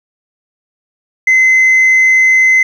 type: tone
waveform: sine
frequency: 2052 Hz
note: C7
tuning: 34 cents flat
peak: -3 dBFS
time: 1.27-2.63 s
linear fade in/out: 5 ms
effects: tanh soft clip ceiling -4 dBFS + 7-bit